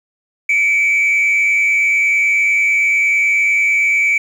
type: tone with frequency modulation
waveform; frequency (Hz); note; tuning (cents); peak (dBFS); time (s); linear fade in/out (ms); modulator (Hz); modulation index
sine; 2296; D7; -40; -9; 0.49-4.18; 5; 101; 0.63
effects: tanh soft clip ceiling -9 dBFS + 7-bit